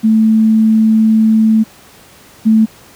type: tone pair in turn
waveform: sine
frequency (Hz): 220 / 220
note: A3 / A3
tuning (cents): 0 / 0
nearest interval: unison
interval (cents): 0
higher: neither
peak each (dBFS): -6 / -5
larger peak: second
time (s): 0.03-1.64 / 2.45-2.66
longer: first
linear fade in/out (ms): 20
effects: pink hiss -41 dBFS RMS until 2.95 s + high-pass 80 Hz 12 dB/octave